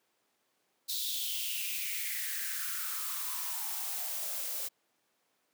blue noise with high-pass filter sweep, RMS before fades -36 dBFS, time 0.88-4.69 s, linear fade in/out 20 ms, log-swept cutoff 4000 to 480 Hz, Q 5.9, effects pink hiss -75 dBFS RMS until 5.53 s + high-pass 300 Hz 12 dB/octave

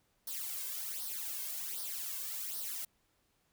blue noise with flanger, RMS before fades -40 dBFS, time 0.27-2.85 s, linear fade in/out 5 ms, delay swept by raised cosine 0.2 to 1.9 ms, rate 1.3 Hz, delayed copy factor +0.75, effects pink hiss -75 dBFS RMS until 3.52 s

